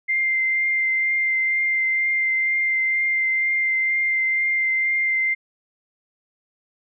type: tone with vibrato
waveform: sine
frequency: 2093 Hz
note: C7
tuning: in tune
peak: -18 dBFS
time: 0.08-5.35 s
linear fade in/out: 20 ms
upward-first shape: triangle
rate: 2.1 Hz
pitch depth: 14 cents each way
effects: none